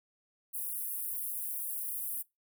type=high-pass noise; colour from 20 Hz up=pink; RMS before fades=-37 dBFS; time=0.53-2.23 s; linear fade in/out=20 ms; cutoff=10000 Hz; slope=48 dB/octave; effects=noise-tail reverb RT60 0.2 s tail -22 dB re dry